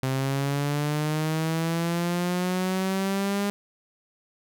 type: linear sweep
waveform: sawtooth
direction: up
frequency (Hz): 130.81 to 203.1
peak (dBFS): -20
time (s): 0.03-3.5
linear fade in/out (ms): 0
effects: none